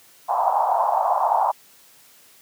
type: band-pass noise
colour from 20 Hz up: white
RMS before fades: -20 dBFS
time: 0.28-1.52 s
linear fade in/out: 20 ms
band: 700 to 960 Hz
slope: 48 dB/octave
effects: white hiss -52 dBFS RMS until 2.41 s + high-pass 100 Hz 12 dB/octave